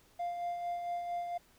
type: tone with tremolo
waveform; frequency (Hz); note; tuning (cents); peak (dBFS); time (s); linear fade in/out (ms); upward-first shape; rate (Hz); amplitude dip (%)
triangle; 698.5; F5; 0; -30; 0.19-1.38; 10; sine; 4.4; 45
effects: tanh soft clip ceiling -27 dBFS + pink hiss -65 dBFS RMS until 1.58 s